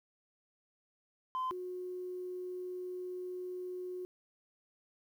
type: tone pair in turn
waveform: sine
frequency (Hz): 1029 / 363.8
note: C6 / F#4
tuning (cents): -29 / -29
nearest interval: octave + tritone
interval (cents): 1800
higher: first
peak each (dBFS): -31 / -38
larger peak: first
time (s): 1.35-1.51 / 1.51-4.05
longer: second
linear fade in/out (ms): 0
effects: tanh soft clip ceiling -31 dBFS + 11-bit